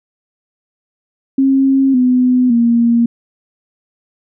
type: tone with pitch steps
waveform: sine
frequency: 269.4 / 251.4 / 234.5 Hz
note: C#4 / B3 / A#3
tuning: -49 / +31 / +11 cents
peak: -8 dBFS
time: 1.38-3.06 s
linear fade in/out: 5 ms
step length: 560 ms
effects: none